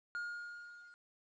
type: tone with level ramp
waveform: triangle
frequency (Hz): 1424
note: F6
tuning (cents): +33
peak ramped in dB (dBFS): -35 to -54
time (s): 0.15-0.94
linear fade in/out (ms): 0
effects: resampled to 16000 Hz + 12-bit